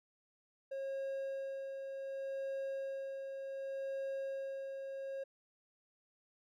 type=tone with tremolo; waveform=triangle; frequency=542 Hz; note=C#5; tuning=39 cents flat; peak=-35 dBFS; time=0.71-5.24 s; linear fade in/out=10 ms; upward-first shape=sine; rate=0.67 Hz; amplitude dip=40%; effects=none